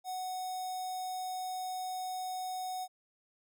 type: tone with notch filter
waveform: square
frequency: 741 Hz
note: F#5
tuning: 2 cents sharp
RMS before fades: -38 dBFS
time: 0.04-2.88 s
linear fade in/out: 50 ms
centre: 2100 Hz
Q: 1.1
effects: none